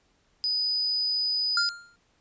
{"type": "tone", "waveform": "sine", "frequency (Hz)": 4978, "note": "D#8", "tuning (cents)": 0, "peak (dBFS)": -24, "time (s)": [0.44, 1.69], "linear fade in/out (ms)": 0}
{"type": "tone with exponential decay", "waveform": "square", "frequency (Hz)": 1400, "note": "F6", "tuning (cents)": 4, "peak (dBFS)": -22, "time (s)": [1.57, 1.96], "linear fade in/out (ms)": 2, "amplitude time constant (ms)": 84}
{"effects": ["pink hiss -67 dBFS RMS until 2.2 s", "resampled to 16000 Hz"]}